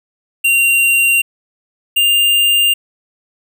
square tone pair in turn, 2766 / 2800 Hz, F7 / F7, -17 / +4 cents, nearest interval unison, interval 21 cents, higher second, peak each -10 dBFS, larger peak neither, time 0.44-1.22 / 1.96-2.74 s, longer neither, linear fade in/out 10 ms, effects none

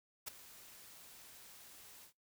white noise with ADSR envelope, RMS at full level -40 dBFS, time 0.26-2.13 s, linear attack 21 ms, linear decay 6 ms, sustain -17 dB, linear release 94 ms, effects noise-tail reverb RT60 0.2 s tail -24 dB re dry

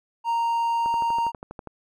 triangle tone, 929 Hz, A#5, 6 cents flat, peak -19 dBFS, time 0.24-1.32 s, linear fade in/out 50 ms
click train, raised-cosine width 1 ms, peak -22 dBFS, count 11, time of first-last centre 0.86-1.673 s, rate 12.3 Hz
effects none

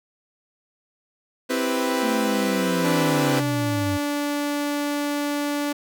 sawtooth chord, C major seventh, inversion none, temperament equal, 261.6 / 329.6 / 392 / 493.9 Hz, C4 / E4 / G4 / B4, 0 / 0 / 0 / 0 cents, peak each -21 / -25 / -27 / -22 dBFS, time 1.49-3.41 s, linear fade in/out 20 ms
triangle linear sweep, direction down, 230 to 92.8 Hz, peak -23 dBFS, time 2.02-3.98 s, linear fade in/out 20 ms
sawtooth tone, 290.1 Hz, D4, 21 cents flat, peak -19 dBFS, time 2.84-5.73 s, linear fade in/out 10 ms
effects none

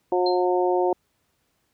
harmonic tone, 180 Hz, F#3, 47 cents flat, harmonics 2 / 3 / 4 / 5, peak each -21 / -26 / -25 / -28 dBFS, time 0.12-0.93 s, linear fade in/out 2 ms
sine tone with exponential decay, 4156 Hz, C8, 12 cents flat, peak -25 dBFS, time 0.26-0.45 s, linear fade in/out 5 ms, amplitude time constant 40 ms
effects pink hiss -70 dBFS RMS until 1.73 s + high-pass 60 Hz 12 dB/octave

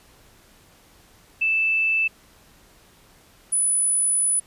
sine tone pair in turn, 2639 / 9945 Hz, E7 / D#9, +1 / -2 cents, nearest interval octave + major seventh, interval 2297 cents, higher second, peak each -18 dBFS, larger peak neither, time 1.41-2.08 / 3.52-4.4 s, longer second, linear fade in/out 10 ms, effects pink hiss -54 dBFS RMS until 4.46 s + resampled to 32000 Hz

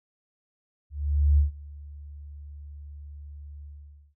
sine tone with ADSR envelope, 72.7 Hz, D2, 17 cents flat, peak -15 dBFS, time 0.9-4.15 s, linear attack 480 ms, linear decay 130 ms, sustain -24 dB, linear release 510 ms, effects none

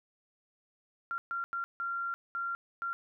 sine tone bursts at uneven times, 1380 Hz, F6, 21 cents flat, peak -32 dBFS, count 6, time 1.11-1.18 / 1.31-1.44 / 1.53-1.64 / 1.8-2.14 / 2.35-2.55 / 2.82-2.93 s, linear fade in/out 0 ms, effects none

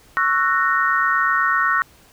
sine chord, F# dominant seventh, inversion second, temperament just, 1110 / 1332 / 1480 / 1850 Hz, C#6 / E6 / F#6 / A#6, +2 / +18 / 0 / -14 cents, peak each -21 dBFS, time 0.17-1.82 s, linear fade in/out 0 ms, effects pink hiss -51 dBFS RMS until 2.12 s

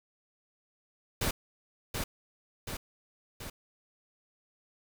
pink noise with echo, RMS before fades -30 dBFS, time 1.21-1.31 s, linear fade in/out 5 ms, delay 730 ms, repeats 3, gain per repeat -4 dB, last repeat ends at 3.5 s, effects none

